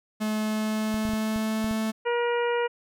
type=tone with pitch glide; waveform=45% pulse; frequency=215.1 to 219.7 Hz; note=A3 to A3; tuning=-39 to -2 cents; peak=-25 dBFS; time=0.2-1.92 s; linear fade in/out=20 ms; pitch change=+37 cents; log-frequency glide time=0.34-1.77 s
type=clicks; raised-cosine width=5 ms; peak=-25 dBFS; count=7; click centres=0.943 / 1.053 / 1.091 / 1.135 / 1.361 / 1.644 / 1.711 s
type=harmonic tone; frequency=477.1 Hz; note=A#4; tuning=40 cents sharp; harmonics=1 / 2 / 3 / 4 / 5 / 6; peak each=-24 / -30 / -34 / -36 / -38 / -40 dBFS; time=2.05-2.68 s; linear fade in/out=20 ms
effects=none